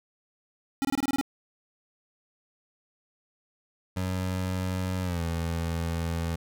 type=tone bursts; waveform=square; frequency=274.3 Hz; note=C#4; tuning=18 cents flat; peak=-25 dBFS; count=8; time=0.82-1.212 s; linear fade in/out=0 ms; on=28 ms; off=24 ms
type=tone with pitch glide; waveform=25% pulse; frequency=92.5 to 83.37 Hz; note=F#2 to E2; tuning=0 to +20 cents; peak=-24 dBFS; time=3.96-6.36 s; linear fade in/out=10 ms; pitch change=-180 cents; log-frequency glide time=5.02-5.22 s
effects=none